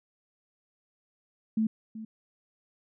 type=tone with echo; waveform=sine; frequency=220 Hz; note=A3; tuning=in tune; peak=-23 dBFS; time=1.57-1.67 s; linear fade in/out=5 ms; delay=380 ms; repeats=1; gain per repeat=-14 dB; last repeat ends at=2.05 s; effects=none